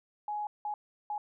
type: tone bursts at uneven times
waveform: sine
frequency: 837 Hz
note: G#5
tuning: 13 cents sharp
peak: -32 dBFS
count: 3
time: 0.28-0.47 / 0.65-0.74 / 1.1-1.18 s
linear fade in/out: 2 ms
effects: none